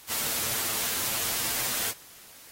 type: noise with comb filter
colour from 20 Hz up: white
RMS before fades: -29 dBFS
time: 0.07-1.94 s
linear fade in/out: 50 ms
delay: 8.8 ms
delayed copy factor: +0.5
effects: white hiss -50 dBFS RMS until 2.51 s + AAC 48 kbps